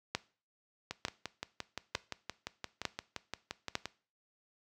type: two click trains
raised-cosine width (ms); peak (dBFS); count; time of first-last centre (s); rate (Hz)
0.2; -20 / -14; 18 / 5; 0.91-3.856 / 0.15-3.754; 5.77 / 1.11
effects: noise-tail reverb RT60 0.4 s tail -19 dB re dry + high-pass 60 Hz 12 dB/octave